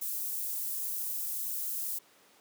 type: high-pass noise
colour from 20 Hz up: white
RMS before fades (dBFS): -35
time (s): 0.01-1.99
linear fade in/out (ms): 10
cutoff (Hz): 11000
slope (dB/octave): 12
effects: pink hiss -61 dBFS RMS until 2.4 s + high-pass 300 Hz 12 dB/octave